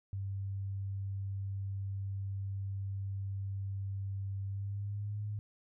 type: tone with pitch glide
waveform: sine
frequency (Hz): 98 to 104.43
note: G2 to G#2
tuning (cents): 0 to +10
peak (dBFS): -35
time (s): 0.13-5.39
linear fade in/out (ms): 0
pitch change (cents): +110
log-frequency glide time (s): 4.46-5.22
effects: none